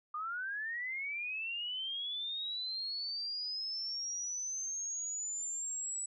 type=linear sweep; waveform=sine; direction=up; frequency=1196 to 7902 Hz; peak=-36 dBFS; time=0.14-6.06 s; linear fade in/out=5 ms; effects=none